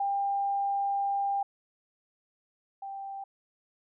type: tone pair in turn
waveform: sine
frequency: 797 / 786 Hz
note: G5 / G5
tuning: +28 / +4 cents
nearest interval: unison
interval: 24 cents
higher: first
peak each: -26 / -36 dBFS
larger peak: first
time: 0-1.43 / 2.82-3.24 s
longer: first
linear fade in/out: 5 ms
effects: none